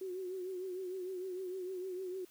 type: tone with vibrato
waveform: sine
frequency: 370 Hz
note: F#4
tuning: in tune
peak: -38 dBFS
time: 0.01-2.25 s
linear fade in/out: 5 ms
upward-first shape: triangle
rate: 6.6 Hz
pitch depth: 73 cents each way
effects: white hiss -64 dBFS RMS until 2.3 s